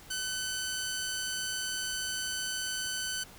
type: tone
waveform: 10% pulse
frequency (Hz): 1513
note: F#6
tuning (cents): +38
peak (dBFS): -24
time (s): 0.1-3.24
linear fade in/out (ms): 10
effects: pink hiss -52 dBFS RMS until 3.38 s